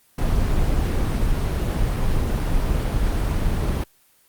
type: noise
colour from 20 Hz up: brown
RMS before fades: -20 dBFS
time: 0.18-3.84 s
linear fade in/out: 5 ms
effects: white hiss -58 dBFS RMS until 4.28 s + Opus 24 kbps